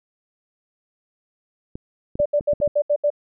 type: clicks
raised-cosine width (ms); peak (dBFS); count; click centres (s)
3; -19; 7; 1.755 / 2.155 / 2.201 / 2.409 / 2.533 / 2.602 / 2.676
type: tone bursts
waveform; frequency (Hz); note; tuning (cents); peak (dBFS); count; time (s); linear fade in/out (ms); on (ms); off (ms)
sine; 586; D5; -4; -15; 7; 2.19-3.103; 10; 67; 74
effects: none